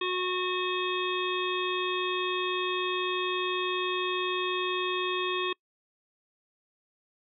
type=harmonic tone; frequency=365.2 Hz; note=F#4; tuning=23 cents flat; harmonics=1 / 3 / 5 / 7 / 9 / 10; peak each=-31 / -33 / -39 / -35 / -37 / -38 dBFS; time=0.01-5.53 s; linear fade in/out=5 ms; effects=noise-tail reverb RT60 0.1 s tail -26 dB re dry